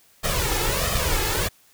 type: noise with flanger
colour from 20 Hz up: pink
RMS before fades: -23 dBFS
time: 0.23-1.49 s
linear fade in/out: 20 ms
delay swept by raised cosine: 1.6 to 2.37 ms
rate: 1.5 Hz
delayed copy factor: +0.75
effects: white hiss -57 dBFS RMS until 1.73 s